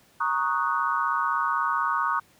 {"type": "chord", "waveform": "sine", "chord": "D# minor seventh", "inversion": "second", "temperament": "equal", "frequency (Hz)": [932.3, 1108.7, 1244.5, 1480], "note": ["A#5", "C#6", "D#6", "F#6"], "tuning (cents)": [0, 0, 0, 0], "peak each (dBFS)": [-29, -27, -27, -30], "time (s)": [0.2, 2.2], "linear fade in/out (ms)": 10, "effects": ["pink hiss -59 dBFS RMS until 2.39 s", "high-pass 80 Hz 12 dB/octave"]}